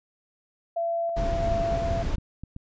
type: tone with tremolo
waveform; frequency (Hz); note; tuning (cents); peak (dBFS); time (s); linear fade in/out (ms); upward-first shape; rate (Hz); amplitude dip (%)
sine; 675; E5; +41; -24; 0.76-2.03; 10; square; 1.5; 25
type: noise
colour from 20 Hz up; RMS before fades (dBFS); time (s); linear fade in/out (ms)
brown; -28; 1.16-2.16; 10
type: clicks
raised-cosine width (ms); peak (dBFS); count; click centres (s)
5; -25; 9; 1.197 / 1.326 / 1.672 / 1.771 / 1.975 / 2.054 / 2.183 / 2.436 / 2.564
effects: resampled to 16000 Hz